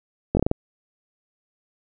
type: slowing click train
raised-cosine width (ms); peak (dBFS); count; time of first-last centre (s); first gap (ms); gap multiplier
2; -6; 6; 0.35-0.514; 20; 1.25
effects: none